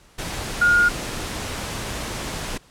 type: tone in noise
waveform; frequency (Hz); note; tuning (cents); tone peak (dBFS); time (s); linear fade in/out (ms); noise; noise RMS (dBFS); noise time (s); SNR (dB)
sine; 1425; F6; +34; -13; 0.61-0.89; 10; pink; -29; 0.18-2.58; +13
effects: pink hiss -53 dBFS RMS until 2.7 s + low-pass 10000 Hz 12 dB/octave